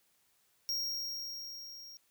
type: tone with level ramp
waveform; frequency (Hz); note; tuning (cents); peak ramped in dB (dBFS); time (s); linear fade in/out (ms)
square; 5588; F8; 0; -32 to -49; 0.69-1.97; 0
effects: white hiss -72 dBFS RMS until 2.1 s